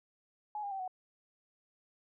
sine tone with pitch steps, 842 / 807.2 / 773.9 / 741.9 Hz, G#5 / G#5 / G5 / F#5, +24 / -49 / -22 / +4 cents, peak -36 dBFS, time 0.55-0.878 s, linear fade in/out 2 ms, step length 82 ms, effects none

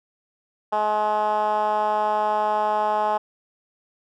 10% pulse tone with band-pass filter, 212 Hz, G#3, 36 cents sharp, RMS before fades -22 dBFS, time 0.72-3.18 s, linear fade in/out 10 ms, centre 820 Hz, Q 3.1, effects none

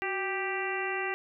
harmonic tone with a mistuned harmonic, 392 Hz, G4, in tune, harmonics 1 / 2 / 3 / 4 / 5 / 6 / 7, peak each -35 / -37 / -40 / -39 / -35 / -40 / -39 dBFS, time 0.02-1.14 s, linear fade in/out 0 ms, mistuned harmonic 1, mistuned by -78 cents, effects none

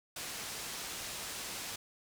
white low-pass noise, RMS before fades -42 dBFS, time 0.16-1.76 s, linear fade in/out 5 ms, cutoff 8500 Hz, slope 12 dB/octave, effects none

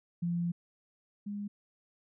sine tone pair in turn, 172.3 / 204.4 Hz, F3 / G#3, -23 / -27 cents, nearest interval minor third, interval 296 cents, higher second, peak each -29 / -35 dBFS, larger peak first, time 0.22-0.52 / 1.26-1.48 s, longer first, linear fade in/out 10 ms, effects none

